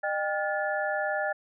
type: tone cluster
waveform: sine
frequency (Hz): 609 / 791 / 1422 / 1731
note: D#5 / G5 / F6 / A6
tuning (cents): -37 / +15 / +31 / -29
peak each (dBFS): -30 / -32 / -35 / -32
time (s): 0.03-1.33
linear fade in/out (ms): 10
effects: none